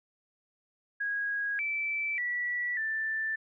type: tone with pitch steps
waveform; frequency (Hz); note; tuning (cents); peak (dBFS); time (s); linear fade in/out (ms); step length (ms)
sine; 1647 / 2322 / 1949 / 1769; G#6 / D7 / B6 / A6; -15 / -20 / -23 / +9; -29; 1-3.36; 10; 590
effects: none